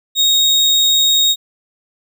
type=tone; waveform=35% pulse; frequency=3751 Hz; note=A#7; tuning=10 cents sharp; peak=-8 dBFS; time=0.15-1.36 s; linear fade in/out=50 ms; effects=none